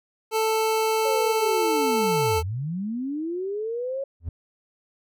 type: tone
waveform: 25% pulse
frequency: 440.9 Hz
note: A4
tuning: 4 cents sharp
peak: -17 dBFS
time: 0.31-2.43 s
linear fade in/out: 50 ms
type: linear two-way sweep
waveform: sine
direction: down then up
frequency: 554.4 to 75.3 to 554.4 Hz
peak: -26 dBFS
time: 1.05-4.04 s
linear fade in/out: 5 ms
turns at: 2.4 s
type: tone with exponential growth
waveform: triangle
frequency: 83.3 Hz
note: E2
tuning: 19 cents sharp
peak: -22 dBFS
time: 4.2-4.29 s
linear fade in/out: 5 ms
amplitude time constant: 19 ms
effects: none